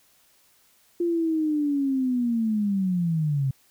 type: linear sweep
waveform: sine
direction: down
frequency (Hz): 348.2 to 130.81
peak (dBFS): -21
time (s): 1-3.51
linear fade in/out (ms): 5
effects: white hiss -61 dBFS RMS until 3.7 s